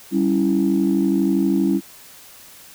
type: chord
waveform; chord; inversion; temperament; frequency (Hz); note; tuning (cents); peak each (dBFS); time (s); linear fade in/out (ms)
sine; C# diminished; second; equal; 196 / 277.2 / 329.6; G3 / C#4 / E4; 0 / 0 / 0; -19; 0.11-1.81; 50
effects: tanh soft clip ceiling -8 dBFS + white hiss -44 dBFS RMS until 2.74 s